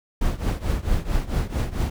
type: noise with tremolo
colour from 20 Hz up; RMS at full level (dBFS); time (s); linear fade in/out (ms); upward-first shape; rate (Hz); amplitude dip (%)
brown; -20; 0.21-1.9; 5; triangle; 4.5; 90
effects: none